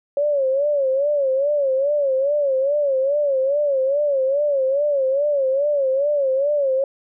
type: tone with vibrato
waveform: sine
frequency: 557 Hz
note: C#5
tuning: 8 cents sharp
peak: -16 dBFS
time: 0.17-6.84 s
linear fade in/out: 2 ms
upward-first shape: sine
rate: 2.4 Hz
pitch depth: 110 cents each way
effects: none